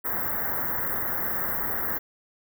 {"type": "band-stop noise", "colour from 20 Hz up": "white", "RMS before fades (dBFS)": -28, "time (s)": [0.04, 1.99], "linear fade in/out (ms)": 20, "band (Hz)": [2000, 13000], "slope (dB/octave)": 96, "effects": []}